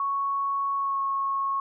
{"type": "tone with pitch glide", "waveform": "sine", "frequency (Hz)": [1108.7, 1096], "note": ["C#6", "C#6"], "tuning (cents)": [0, -20], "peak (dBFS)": -24, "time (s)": [0, 1.6], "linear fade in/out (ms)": 2, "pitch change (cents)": -20, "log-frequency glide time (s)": [0.76, 1], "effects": []}